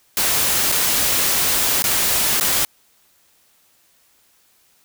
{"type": "noise with dropouts", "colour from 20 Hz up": "white", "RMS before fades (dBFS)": -18, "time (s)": [0.17, 2.65], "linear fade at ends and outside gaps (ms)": 1, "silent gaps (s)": [[0.718, 0.722], [1.823, 1.84], [2.399, 2.409]], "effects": ["white hiss -58 dBFS RMS until 4.84 s"]}